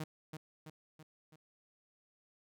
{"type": "tone with echo", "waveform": "sawtooth", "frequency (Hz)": 156.1, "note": "D#3", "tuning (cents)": 6, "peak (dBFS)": -34, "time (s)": [0, 0.04], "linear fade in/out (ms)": 5, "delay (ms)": 330, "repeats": 4, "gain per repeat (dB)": -5, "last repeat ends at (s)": 1.36, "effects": []}